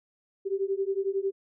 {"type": "beating tone pair", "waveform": "sine", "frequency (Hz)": [384.9, 395.9], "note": ["G4", "G4"], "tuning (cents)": [-32, 17], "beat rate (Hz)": 11, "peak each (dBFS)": [-29, -29], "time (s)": [0.45, 1.32], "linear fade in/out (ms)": 20, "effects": []}